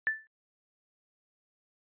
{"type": "tone with exponential decay", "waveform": "sine", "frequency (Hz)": 1760, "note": "A6", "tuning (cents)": 0, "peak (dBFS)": -22, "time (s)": [0.07, 0.27], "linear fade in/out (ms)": 0, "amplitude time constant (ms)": 42, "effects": ["noise-tail reverb RT60 0.1 s tail -25 dB re dry", "resampled to 8000 Hz"]}